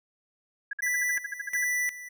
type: tone bursts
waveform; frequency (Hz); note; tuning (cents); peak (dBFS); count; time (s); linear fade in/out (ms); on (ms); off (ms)
sine; 1655; G#6; -6; -29; 13; 0.71-1.644; 5; 22; 54
type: tone with tremolo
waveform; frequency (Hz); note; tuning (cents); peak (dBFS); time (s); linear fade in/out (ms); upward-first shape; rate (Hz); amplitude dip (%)
square; 1975.5; B6; 0; -26; 0.82-2.09; 10; square; 1.4; 80
effects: none